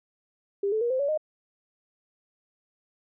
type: tone with pitch steps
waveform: sine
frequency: 399.7 / 435.9 / 475.3 / 518.3 / 565.3 / 616.4 Hz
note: G4 / A4 / A#4 / C5 / C#5 / D#5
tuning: +34 / -16 / +34 / -16 / +34 / -16 cents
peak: -23 dBFS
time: 0.63-1.176 s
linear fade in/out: 5 ms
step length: 91 ms
effects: none